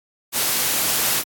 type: noise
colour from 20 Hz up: white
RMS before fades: -20 dBFS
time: 0.32-1.24 s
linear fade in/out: 50 ms
effects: high-pass 100 Hz 12 dB/octave + AAC 64 kbps